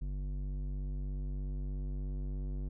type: tone with low-pass filter sweep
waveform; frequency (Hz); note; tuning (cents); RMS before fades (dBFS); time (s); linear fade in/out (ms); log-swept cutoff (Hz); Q
square; 48.39; G1; -22; -37; 0.01-2.69; 10; 190 to 290; 0.84
effects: none